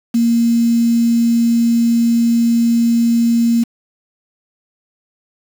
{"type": "tone with quantisation", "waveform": "sine", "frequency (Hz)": 233.1, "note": "A#3", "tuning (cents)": 0, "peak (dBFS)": -10, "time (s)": [0.14, 3.64], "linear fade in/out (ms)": 10, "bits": 5, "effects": []}